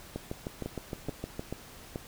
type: two click trains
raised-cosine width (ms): 2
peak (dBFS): -21 / -21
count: 4 / 9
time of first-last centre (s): 0.66-1.959 / 0.16-1.395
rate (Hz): 2.31 / 6.48
effects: pink hiss -50 dBFS RMS until 2.07 s